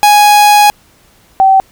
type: tone pair in turn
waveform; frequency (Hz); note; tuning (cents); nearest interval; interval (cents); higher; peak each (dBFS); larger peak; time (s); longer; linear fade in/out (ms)
45% pulse / sine; 830.6 / 770.2; G#5 / G5; 0 / -31; minor second; 131; first; -3; neither; 0.03-0.7 / 1.4-1.6; first; 0
effects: pink hiss -47 dBFS RMS until 1.71 s